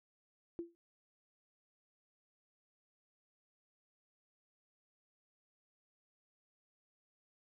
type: tone with exponential decay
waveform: sine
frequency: 340 Hz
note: F4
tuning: 46 cents flat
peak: -35 dBFS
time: 0.59-0.75 s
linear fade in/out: 0 ms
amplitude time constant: 34 ms
effects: none